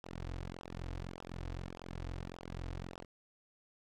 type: tone with flanger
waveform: sawtooth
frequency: 43.92 Hz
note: F1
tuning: 11 cents sharp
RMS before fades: -44 dBFS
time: 0.03-3.05 s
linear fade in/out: 10 ms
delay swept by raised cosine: 0.45 to 5.25 ms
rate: 1.7 Hz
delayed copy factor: -1
effects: low-pass 6000 Hz 12 dB/octave + 11-bit